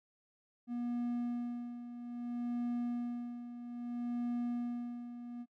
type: tone with tremolo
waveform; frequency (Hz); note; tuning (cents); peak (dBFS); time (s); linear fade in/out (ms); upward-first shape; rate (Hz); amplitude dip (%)
triangle; 240.5; B3; -46; -31; 0.67-5.46; 50; sine; 0.61; 70
effects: noise-tail reverb RT60 0.1 s tail -26 dB re dry